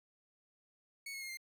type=tone with pitch steps; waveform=sawtooth; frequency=2217 / 2178 / 2139 / 2101 Hz; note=C#7 / C#7 / C7 / C7; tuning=0 / -31 / +38 / +7 cents; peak=-39 dBFS; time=1.06-1.372 s; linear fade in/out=5 ms; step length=78 ms; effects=none